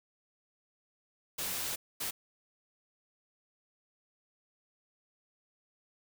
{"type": "noise bursts at uneven times", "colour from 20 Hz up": "white", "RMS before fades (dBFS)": -36, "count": 2, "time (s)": [[1.38, 1.76], [2, 2.11]], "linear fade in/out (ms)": 10, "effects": []}